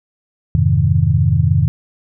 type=chord; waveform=sine; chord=F minor seventh; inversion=none; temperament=equal; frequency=87.31 / 103.83 / 130.81 / 155.56 Hz; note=F2 / Ab2 / C3 / Eb3; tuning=0 / 0 / 0 / 0 cents; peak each=-16 dBFS; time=0.55-1.68 s; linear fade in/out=0 ms; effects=none